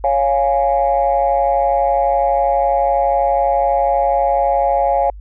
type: chord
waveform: sine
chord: Db major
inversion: none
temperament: equal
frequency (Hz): 554.4 / 698.5 / 830.6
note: Db5 / F5 / Ab5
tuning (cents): 0 / 0 / 0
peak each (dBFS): -16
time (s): 0.04-5.1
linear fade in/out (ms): 2
effects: tanh soft clip ceiling -5 dBFS + added 50 Hz sine -31 dBFS peak until 5.2 s